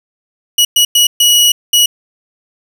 sawtooth tone bursts at uneven times, 2917 Hz, F#7, 25 cents flat, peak -3 dBFS, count 5, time 0.58-0.65 / 0.76-0.85 / 0.95-1.07 / 1.2-1.52 / 1.73-1.86 s, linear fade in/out 5 ms, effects none

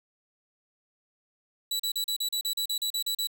sawtooth tone bursts, 3937 Hz, B7, 6 cents flat, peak -24 dBFS, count 13, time 1.71-3.272 s, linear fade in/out 5 ms, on 86 ms, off 37 ms, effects none

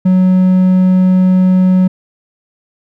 triangle tone, 185 Hz, F#3, in tune, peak -4 dBFS, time 0.05-1.88 s, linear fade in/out 10 ms, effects none

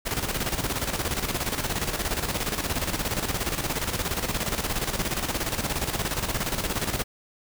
pink noise with tremolo, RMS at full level -26 dBFS, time 0.05-7.04 s, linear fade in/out 20 ms, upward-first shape square, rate 17 Hz, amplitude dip 60%, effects none

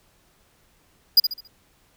square tone with echo, 4888 Hz, D#8, 32 cents flat, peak -10 dBFS, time 1.17-1.2 s, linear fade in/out 5 ms, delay 69 ms, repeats 4, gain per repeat -9 dB, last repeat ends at 1.476 s, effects pink hiss -61 dBFS RMS until 1.96 s

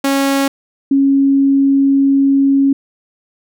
sawtooth / sine tone pair in turn, 275 / 275 Hz, C#4 / C#4, -14 / -14 cents, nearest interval unison, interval 0 cents, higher neither, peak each -8 dBFS, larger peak neither, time 0.04-0.48 / 0.91-2.73 s, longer second, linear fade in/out 5 ms, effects none

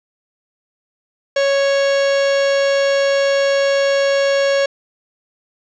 45% pulse tone, 554 Hz, C#5, 1 cent flat, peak -13 dBFS, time 1.36-4.66 s, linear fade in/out 5 ms, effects resampled to 16000 Hz + 7-bit

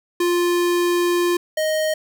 square tone pair in turn, 350 / 623.6 Hz, F4 / D#5, +4 / +4 cents, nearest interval minor seventh, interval 1000 cents, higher second, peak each -17 / -19 dBFS, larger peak first, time 0.2-1.37 / 1.57-1.94 s, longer first, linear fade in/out 5 ms, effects none

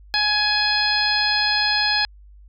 harmonic tone, 839 Hz, G#5, 17 cents sharp, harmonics 1 / 2 / 3 / 4 / 5 / 6, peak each -26 / -23 / -27 / -28 / -22 / -24 dBFS, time 0.14-2.05 s, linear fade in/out 0 ms, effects added 50 Hz sine -43 dBFS peak until 2.48 s

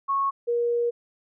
sine tone pair in turn, 1100 / 474.7 Hz, C#6 / A#4, -14 / +31 cents, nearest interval octave + minor third, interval 1455 cents, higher first, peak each -21 dBFS, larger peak neither, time 0.08-0.31 / 0.47-0.91 s, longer second, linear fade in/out 20 ms, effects none

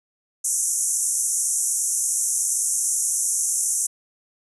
white band-pass noise, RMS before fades -23 dBFS, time 0.44-3.87 s, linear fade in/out 10 ms, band 5900 to 11000 Hz, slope 96 dB/octave, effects none

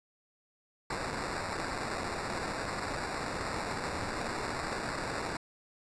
blue noise with sample-and-hold, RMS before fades -36 dBFS, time 0.9-5.37 s, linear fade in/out 5 ms, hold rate 3150 Hz, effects resampled to 22050 Hz

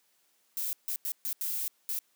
violet noise bursts at uneven times, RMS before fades -33 dBFS, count 6, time 0.57-0.73 / 0.88-0.96 / 1.05-1.12 / 1.25-1.33 / 1.41-1.68 / 1.89-1.99 s, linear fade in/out 0 ms, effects white hiss -70 dBFS RMS until 2.15 s + high-pass 200 Hz 12 dB/octave

